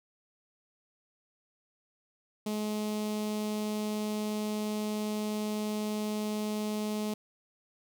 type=tone with notch filter; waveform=sawtooth; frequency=212.1 Hz; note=G#3; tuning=37 cents sharp; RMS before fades=-33 dBFS; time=2.46-7.14 s; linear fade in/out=5 ms; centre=1600 Hz; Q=1; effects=none